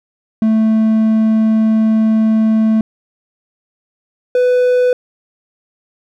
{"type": "tone pair in turn", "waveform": "triangle", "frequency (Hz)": [220, 497.9], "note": ["A3", "B4"], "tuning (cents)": [0, 14], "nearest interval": "octave + major second", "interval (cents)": 1414, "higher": "second", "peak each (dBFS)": -7, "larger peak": "neither", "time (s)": [[0.42, 2.81], [4.35, 4.93]], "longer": "first", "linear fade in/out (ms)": 2, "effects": []}